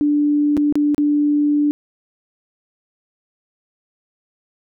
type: tone with dropouts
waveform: sine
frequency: 293.7 Hz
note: D4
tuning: in tune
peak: -13 dBFS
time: 0.01-1.71 s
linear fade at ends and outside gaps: 0 ms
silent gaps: 0.568-0.575 / 0.725-0.755 / 0.946-0.98 s
effects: none

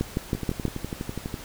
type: two click trains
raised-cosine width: 3 ms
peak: -17 / -11 dBFS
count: 13 / 5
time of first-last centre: 0.35-1.342 / 0.01-0.653 s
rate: 12.1 / 6.22 Hz
effects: pink hiss -42 dBFS RMS until 1.44 s

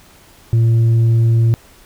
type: tone with tanh clipping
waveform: sine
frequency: 114.7 Hz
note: A#2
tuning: 28 cents flat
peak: -10 dBFS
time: 0.53-1.54 s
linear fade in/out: 0 ms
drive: 3 dB
effects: pink hiss -46 dBFS RMS until 1.85 s

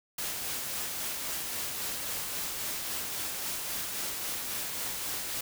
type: noise with tremolo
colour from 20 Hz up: white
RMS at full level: -34 dBFS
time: 0.18-5.41 s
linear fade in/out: 5 ms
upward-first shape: sine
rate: 3.7 Hz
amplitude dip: 25%
effects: none

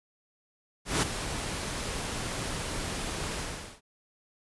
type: noise with ADSR envelope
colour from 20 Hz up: pink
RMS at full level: -24 dBFS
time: 0.85-3.81 s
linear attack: 170 ms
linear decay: 18 ms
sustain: -10 dB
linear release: 430 ms
effects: resampled to 24000 Hz

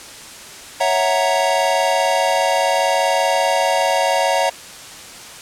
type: chord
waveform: square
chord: F# dominant seventh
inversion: second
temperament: equal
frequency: 554.4 / 659.3 / 740 / 932.3 Hz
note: C#5 / E5 / F#5 / A#5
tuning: 0 / 0 / 0 / 0 cents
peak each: -21 dBFS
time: 0.8-4.5 s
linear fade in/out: 10 ms
effects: white hiss -36 dBFS RMS until 5.41 s + low-pass 9000 Hz 12 dB/octave

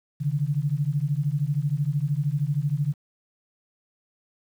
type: beating tone pair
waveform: sine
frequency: 138.59 / 151.59 Hz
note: C#3 / D#3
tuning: 0 / -45 cents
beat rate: 13 Hz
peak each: -25 dBFS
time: 0.2-2.94 s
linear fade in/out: 20 ms
effects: 9-bit

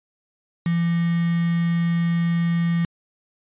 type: tone with quantisation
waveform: sine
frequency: 169.2 Hz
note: E3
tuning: 45 cents sharp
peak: -18 dBFS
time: 0.66-2.85 s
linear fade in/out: 2 ms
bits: 5
effects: resampled to 8000 Hz

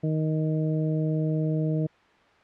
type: harmonic tone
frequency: 156.2 Hz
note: D#3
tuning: 7 cents sharp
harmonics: 1 / 2 / 3 / 4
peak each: -24 / -30 / -34 / -36 dBFS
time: 0.03-1.87 s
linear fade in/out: 10 ms
effects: white hiss -57 dBFS RMS until 2.43 s + low-pass 2000 Hz 12 dB/octave

